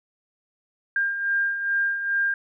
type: beating tone pair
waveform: sine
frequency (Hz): 1600 / 1602.4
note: G6 / G6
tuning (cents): +35 / +38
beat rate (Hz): 2.4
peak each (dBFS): -30 / -22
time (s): 0.96-2.34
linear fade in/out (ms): 2
effects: none